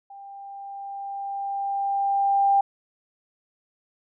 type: tone with level ramp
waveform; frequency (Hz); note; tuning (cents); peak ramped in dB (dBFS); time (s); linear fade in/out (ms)
sine; 794; G5; +22; -40 to -15; 0.1-2.61; 5
effects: none